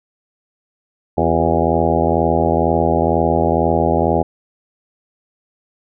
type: harmonic tone with a mistuned harmonic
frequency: 82.1 Hz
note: E2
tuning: 6 cents flat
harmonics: 1 / 2 / 3 / 4 / 5 / 6 / 7 / 8 / 9 / 10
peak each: -22 / -22 / -22 / -22 / -22 / -22 / -22 / -22 / -22 / -22 dBFS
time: 1.17-4.23 s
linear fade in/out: 10 ms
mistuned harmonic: 4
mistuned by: +73 cents
effects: none